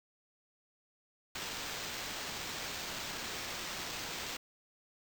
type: noise with sample-and-hold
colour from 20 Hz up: white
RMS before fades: -41 dBFS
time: 1.35-4.37 s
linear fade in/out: 5 ms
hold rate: 11025 Hz
effects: none